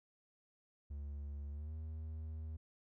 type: tone with pitch glide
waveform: triangle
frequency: 71.8 to 78.75 Hz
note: D2 to D#2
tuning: -39 to +21 cents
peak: -40 dBFS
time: 0.9-2.57 s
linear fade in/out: 10 ms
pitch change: +160 cents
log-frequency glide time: 1.51-1.74 s
effects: none